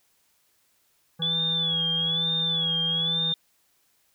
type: harmonic tone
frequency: 164.81 Hz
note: E3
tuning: in tune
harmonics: 1 / 3 / 5 / 7 / 9 / 10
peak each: -32 / -42 / -46 / -49 / -51 / -52 dBFS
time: 1.19-3.33 s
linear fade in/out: 10 ms
type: tone with vibrato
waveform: sine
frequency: 3410 Hz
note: G#7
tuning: 45 cents sharp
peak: -23 dBFS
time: 1.22-3.34 s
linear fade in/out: 2 ms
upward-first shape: sine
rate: 1.1 Hz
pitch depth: 110 cents each way
effects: white hiss -67 dBFS RMS until 4.14 s

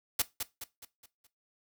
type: noise with echo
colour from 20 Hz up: white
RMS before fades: -27 dBFS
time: 0.19-0.22 s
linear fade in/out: 5 ms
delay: 210 ms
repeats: 5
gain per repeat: -7 dB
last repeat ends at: 1.27 s
effects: noise-tail reverb RT60 0.2 s tail -17 dB re dry

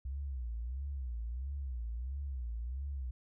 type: tone with vibrato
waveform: sine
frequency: 63.2 Hz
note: B1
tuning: 41 cents sharp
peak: -36 dBFS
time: 0.05-3.11 s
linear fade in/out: 5 ms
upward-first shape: sine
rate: 1.5 Hz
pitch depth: 190 cents each way
effects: none

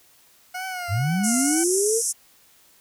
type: tone with vibrato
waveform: 20% pulse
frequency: 725 Hz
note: F#5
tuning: 35 cents flat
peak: -24 dBFS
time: 0.54-1.64 s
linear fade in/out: 10 ms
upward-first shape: triangle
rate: 2.1 Hz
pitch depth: 86 cents each way
type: linear sweep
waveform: sine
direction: up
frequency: 86.6 to 470.4 Hz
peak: -20 dBFS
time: 0.88-2.02 s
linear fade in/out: 50 ms
type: band-pass noise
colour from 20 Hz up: white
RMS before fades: -25 dBFS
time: 1.23-2.13 s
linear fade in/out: 20 ms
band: 5500 to 11000 Hz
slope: 96 dB/octave
effects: white hiss -56 dBFS RMS until 2.8 s

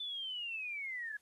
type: linear sweep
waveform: sine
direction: down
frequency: 3527 to 1661.2 Hz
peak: -38 dBFS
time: 0-1.17 s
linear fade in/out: 5 ms
effects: white hiss -73 dBFS RMS until 1.21 s + AAC 32 kbps

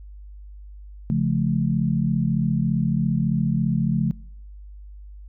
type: chord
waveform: sine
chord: Db augmented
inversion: none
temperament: just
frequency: 138.59 / 173.24 / 216.5 Hz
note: Db3 / F3 / A3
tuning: 0 / -14 / -28 cents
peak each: -23 dBFS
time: 1.1-4.11 s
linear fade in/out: 0 ms
effects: noise-tail reverb RT60 0.7 s tail -25 dB re dry + added 50 Hz sine -38 dBFS peak until 5.28 s

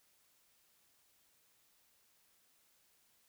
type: silence
effects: white hiss -72 dBFS RMS until 3.28 s

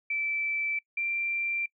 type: tone pair in turn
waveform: sine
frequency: 2323 / 2361 Hz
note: D7 / D7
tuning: -20 / +9 cents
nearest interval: unison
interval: 29 cents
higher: second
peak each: -27 dBFS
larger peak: neither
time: 0.1-0.79 / 0.97-1.66 s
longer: neither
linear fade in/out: 5 ms
effects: noise-tail reverb RT60 0.1 s tail -25 dB re dry

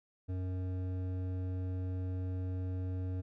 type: tone with hard clipping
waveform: triangle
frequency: 92.3 Hz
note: F#2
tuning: 4 cents flat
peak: -36 dBFS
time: 0.28-3.22 s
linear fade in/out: 20 ms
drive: 15 dB
effects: none

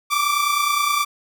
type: tone pair together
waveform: sawtooth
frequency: 1154 / 1183.7 Hz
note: D6 / D6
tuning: -31 / +13 cents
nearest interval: unison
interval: 44 cents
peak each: -17 dBFS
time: 0.1-1.05 s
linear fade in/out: 20 ms
effects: none

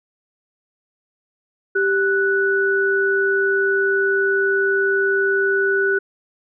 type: tone pair together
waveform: sine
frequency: 392 / 1480 Hz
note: G4 / F#6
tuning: 0 / 0 cents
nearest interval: octave + major seventh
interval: 2300 cents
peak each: -18 dBFS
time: 1.75-5.99 s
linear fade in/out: 10 ms
effects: none

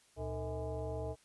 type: tone with frequency modulation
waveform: sine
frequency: 260 Hz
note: C4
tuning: 11 cents flat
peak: -36 dBFS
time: 0.16-1.16 s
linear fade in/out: 50 ms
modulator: 189 Hz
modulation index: 2.5
effects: white hiss -67 dBFS RMS until 1.24 s + resampled to 24000 Hz

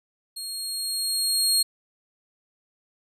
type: tone with level ramp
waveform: 25% pulse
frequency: 4266 Hz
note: C8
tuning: 33 cents sharp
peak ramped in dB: -28 to -13 dBFS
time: 0.36-1.63 s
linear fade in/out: 10 ms
effects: none

